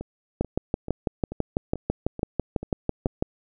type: two click trains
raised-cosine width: 2 ms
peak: -20 / -9 dBFS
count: 8 / 18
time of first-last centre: 0.01-3.067 / 0.41-3.225 s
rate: 2.29 / 6.04 Hz
effects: none